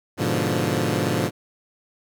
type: chord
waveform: 15% pulse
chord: G# diminished seventh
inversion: none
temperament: equal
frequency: 103.83 / 123.47 / 146.83 / 174.61 Hz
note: G#2 / B2 / D3 / F3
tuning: 0 / 0 / 0 / 0 cents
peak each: -20 dBFS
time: 0.17-1.31 s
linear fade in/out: 50 ms
effects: none